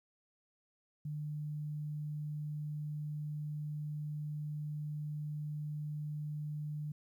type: tone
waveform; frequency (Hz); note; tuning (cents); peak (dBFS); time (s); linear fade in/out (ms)
sine; 150; D3; +37; -37; 1.05-6.92; 5
effects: 12-bit